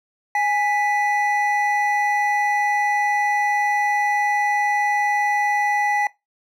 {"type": "tone pair together", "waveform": "triangle", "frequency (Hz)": [827.7, 1975.5], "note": ["G#5", "B6"], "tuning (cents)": [-6, 0], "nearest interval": "octave + minor third", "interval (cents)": 1506, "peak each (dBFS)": [-17, -21], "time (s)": [0.35, 6.07], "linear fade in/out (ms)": 2, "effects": ["noise-tail reverb RT60 0.2 s tail -20 dB re dry"]}